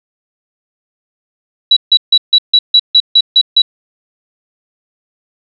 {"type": "tone bursts", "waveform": "sine", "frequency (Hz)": 3918, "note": "B7", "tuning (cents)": -15, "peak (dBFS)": -3, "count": 10, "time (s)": [1.71, 3.62], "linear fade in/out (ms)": 5, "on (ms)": 56, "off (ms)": 150, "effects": []}